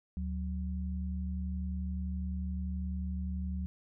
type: tone pair together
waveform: sine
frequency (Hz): 73.42 / 185.01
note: D2 / F#3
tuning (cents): 0 / 0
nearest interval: octave + major third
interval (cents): 1600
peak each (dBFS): -34 / -38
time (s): 0.17-3.66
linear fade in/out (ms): 0
effects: none